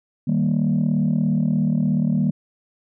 sine chord, Eb major, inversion none, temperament equal, 155.56 / 196 / 233.1 Hz, Eb3 / G3 / Bb3, 0 / 0 / 0 cents, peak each -20 dBFS, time 0.27-2.31 s, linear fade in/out 10 ms, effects tanh soft clip ceiling -12 dBFS

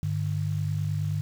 sine tone pair together, 100.97 / 150.5 Hz, G#2 / D3, -48 / +43 cents, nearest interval perfect fifth, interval 691 cents, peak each -28 dBFS, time 0.03-1.21 s, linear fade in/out 0 ms, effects 8-bit

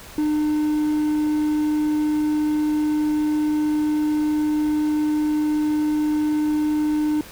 triangle tone, 302.7 Hz, D#4, 48 cents flat, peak -16 dBFS, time 0.18-7.21 s, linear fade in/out 2 ms, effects pink hiss -41 dBFS RMS until 7.31 s

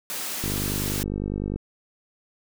white high-pass noise, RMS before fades -31 dBFS, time 0.1-1.03 s, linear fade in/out 0 ms, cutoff 140 Hz, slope 48 dB/octave
click train, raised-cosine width 3 ms, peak -16 dBFS, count 57, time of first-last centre 0.44-1.56 s, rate 50 Hz
effects none

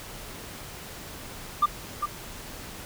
sine tone with echo, 1190 Hz, D6, 22 cents sharp, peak -14 dBFS, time 1.62-1.66 s, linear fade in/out 10 ms, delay 400 ms, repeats 1, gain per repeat -9 dB, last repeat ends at 2.06 s, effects tanh soft clip ceiling -15 dBFS + pink hiss -41 dBFS RMS until 2.85 s

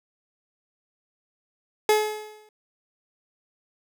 30% pulse tone with exponential decay, 426.4 Hz, G#4, 46 cents sharp, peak -12 dBFS, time 1.89-2.49 s, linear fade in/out 2 ms, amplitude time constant 130 ms, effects none

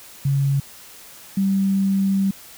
sine tone pair in turn, 138.59 / 194.69 Hz, C#3 / G3, 0 / -12 cents, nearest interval tritone, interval 588 cents, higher second, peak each -16 dBFS, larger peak neither, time 0.25-0.6 / 1.37-2.31 s, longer second, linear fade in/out 5 ms, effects white hiss -43 dBFS RMS until 2.57 s

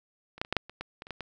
clicks, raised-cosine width 0.3 ms, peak -30 / -12 / -30 / -12 / -8 / -28 / -20 / -24 / -30 / -20 / -21 dBFS, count 11, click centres 0.38 / 0.415 / 0.449 / 0.526 / 0.567 / 0.696 / 0.81 / 1.021 / 1.069 / 1.107 / 1.207 s, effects none

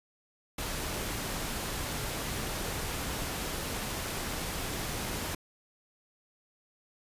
pink noise, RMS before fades -35 dBFS, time 0.58-5.35 s, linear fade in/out 5 ms, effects resampled to 32000 Hz

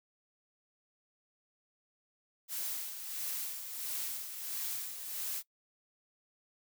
blue noise with tremolo, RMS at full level -37 dBFS, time 2.48-5.43 s, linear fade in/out 50 ms, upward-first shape sine, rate 1.5 Hz, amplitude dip 55%, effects noise-tail reverb RT60 0.1 s tail -21 dB re dry

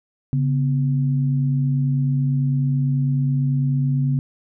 sine tone pair together, 139.5 / 248.6 Hz, C#3 / B3, +11 / +12 cents, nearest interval minor seventh, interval 1001 cents, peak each -17 / -26 dBFS, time 0.33-4.19 s, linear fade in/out 0 ms, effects none

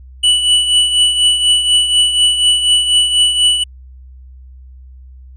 square tone with tremolo, 2960 Hz, F#7, in tune, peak -7 dBFS, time 0.23-3.64 s, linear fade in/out 10 ms, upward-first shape triangle, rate 4.1 Hz, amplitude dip 65%, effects added 64 Hz sine -34 dBFS peak until 5.36 s + resampled to 22050 Hz

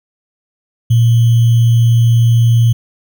sine tone with sample-and-hold, 116.54 Hz, A#2, in tune, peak -6 dBFS, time 0.9-2.73 s, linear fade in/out 10 ms, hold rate 3150 Hz, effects none

